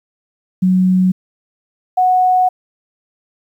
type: tone pair in turn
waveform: sine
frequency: 185 / 736.6 Hz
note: F#3 / F#5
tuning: 0 / -8 cents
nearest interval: 2 octaves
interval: 2392 cents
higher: second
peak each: -9 dBFS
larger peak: neither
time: 0.62-1.12 / 1.97-2.49 s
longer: second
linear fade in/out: 10 ms
effects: 8-bit